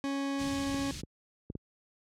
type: tone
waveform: 40% pulse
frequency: 276.6 Hz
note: C#4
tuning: 4 cents flat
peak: -30 dBFS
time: 0.04-0.91 s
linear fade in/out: 0 ms
type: band-stop noise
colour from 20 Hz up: pink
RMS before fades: -38 dBFS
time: 0.38-1.02 s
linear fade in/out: 20 ms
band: 180 to 3500 Hz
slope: 12 dB/octave
type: clicks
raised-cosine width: 3 ms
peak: -25 dBFS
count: 4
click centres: 0.745 / 1.035 / 1.501 / 1.553 s
effects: high-pass 60 Hz 12 dB/octave + low-pass 7000 Hz 12 dB/octave